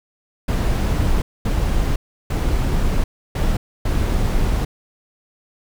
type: noise bursts at uneven times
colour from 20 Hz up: brown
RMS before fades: -18 dBFS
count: 5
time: 0.48-1.22 / 1.45-1.96 / 2.3-3.04 / 3.35-3.57 / 3.85-4.65 s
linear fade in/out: 5 ms
effects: none